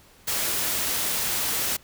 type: noise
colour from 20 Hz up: white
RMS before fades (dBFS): -26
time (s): 0.27-1.77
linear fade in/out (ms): 10
effects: pink hiss -54 dBFS RMS until 1.83 s